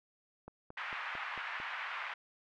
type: click train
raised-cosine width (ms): 1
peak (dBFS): -33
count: 6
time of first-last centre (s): 0.48-1.601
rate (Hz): 4.46
type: band-pass noise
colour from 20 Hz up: white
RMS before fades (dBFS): -41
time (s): 0.77-2.14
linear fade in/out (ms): 5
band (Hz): 880 to 2300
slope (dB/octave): 24
effects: none

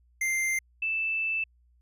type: tone pair in turn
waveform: square / sine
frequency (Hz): 2093 / 2642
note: C7 / E7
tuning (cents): 0 / +3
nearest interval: major third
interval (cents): 403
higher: second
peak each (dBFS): -26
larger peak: neither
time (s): 0.21-0.59 / 0.82-1.44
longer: second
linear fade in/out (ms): 5
effects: added 60 Hz sine -60 dBFS peak until 1.81 s + resampled to 32000 Hz

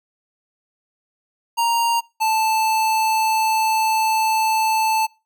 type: tone pair in turn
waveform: square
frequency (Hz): 932.3 / 880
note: A#5 / A5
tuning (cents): 0 / 0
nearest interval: minor second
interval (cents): 100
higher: first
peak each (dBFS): -17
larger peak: neither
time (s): 1.57-2.01 / 2.2-5.07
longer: second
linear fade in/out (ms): 20
effects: noise-tail reverb RT60 0.3 s tail -25 dB re dry

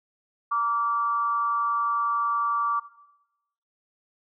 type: tone with amplitude modulation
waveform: sine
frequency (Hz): 1159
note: D6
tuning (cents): -23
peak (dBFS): -19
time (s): 0.51-2.8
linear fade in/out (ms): 10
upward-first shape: sine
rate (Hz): 231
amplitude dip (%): 60
effects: noise-tail reverb RT60 0.9 s tail -17 dB re dry

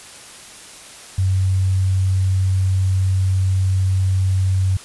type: tone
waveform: sine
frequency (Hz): 94.6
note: F#2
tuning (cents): +39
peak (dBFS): -14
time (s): 1.18-4.77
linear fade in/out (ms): 5
effects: white hiss -39 dBFS RMS until 4.84 s + resampled to 24000 Hz

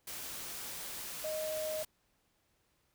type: tone in noise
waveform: sine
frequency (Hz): 622.3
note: D#5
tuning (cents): 0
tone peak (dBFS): -35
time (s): 1.24-1.83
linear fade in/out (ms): 5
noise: white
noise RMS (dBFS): -43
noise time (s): 0.07-1.85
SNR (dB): +5
effects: pink hiss -75 dBFS RMS until 2.94 s

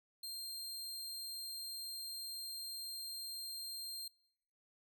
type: tone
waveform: sawtooth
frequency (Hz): 4186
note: C8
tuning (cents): 0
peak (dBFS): -40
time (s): 0.23-4.08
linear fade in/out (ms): 5
effects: noise-tail reverb RT60 0.9 s tail -26 dB re dry

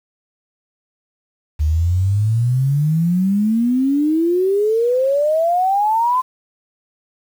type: exponential sweep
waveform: sine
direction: up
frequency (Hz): 73.42 to 1040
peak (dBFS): -13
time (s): 1.59-6.22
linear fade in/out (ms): 20
effects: 7-bit

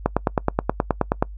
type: click train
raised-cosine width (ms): 1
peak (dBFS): -3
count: 12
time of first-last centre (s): 0.06-1.225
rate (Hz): 9.44
effects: noise-tail reverb RT60 0.1 s tail -24 dB re dry + added 50 Hz sine -33 dBFS peak until 1.37 s

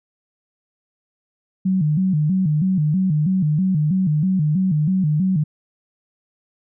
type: tone with vibrato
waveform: sine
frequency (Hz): 168.7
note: E3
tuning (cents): +40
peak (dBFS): -15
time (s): 1.65-5.44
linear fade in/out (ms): 10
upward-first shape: square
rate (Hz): 3.1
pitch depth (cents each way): 190
effects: none

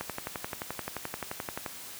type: click train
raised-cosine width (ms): 0.5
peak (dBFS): -18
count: 20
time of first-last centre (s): 0.01-1.662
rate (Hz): 11.5
effects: white hiss -44 dBFS RMS until 1.99 s + high-pass 60 Hz 12 dB/octave

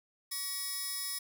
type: tone cluster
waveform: 5% pulse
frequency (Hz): 1127 / 1914 / 5180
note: C#6 / A#6 / E8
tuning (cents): +28 / +45 / -31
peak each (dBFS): -33 / -31 / -31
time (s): 0.31-1.19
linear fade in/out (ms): 10
effects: none

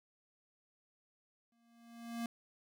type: tone with exponential growth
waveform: square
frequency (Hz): 233.1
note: A#3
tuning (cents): 0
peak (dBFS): -36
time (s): 1.52-2.26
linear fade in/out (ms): 2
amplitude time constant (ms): 160
effects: none

